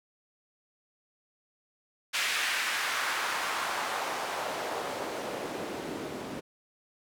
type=noise with band-pass filter sweep; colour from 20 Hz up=white; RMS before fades=-33 dBFS; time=2.13-6.41 s; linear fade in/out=20 ms; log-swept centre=2200 to 260 Hz; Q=1.3; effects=none